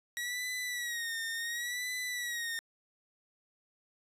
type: tone with vibrato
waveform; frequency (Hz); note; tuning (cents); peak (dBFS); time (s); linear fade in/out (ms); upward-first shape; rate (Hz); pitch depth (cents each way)
sawtooth; 1909; A#6; +41; -31; 0.17-2.59; 0; sine; 0.7; 81
effects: resampled to 32000 Hz